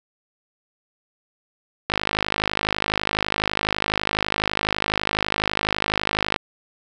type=click train; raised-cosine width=0.3 ms; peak=-4 dBFS; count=233; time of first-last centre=1.9-6.362 s; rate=52 Hz; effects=none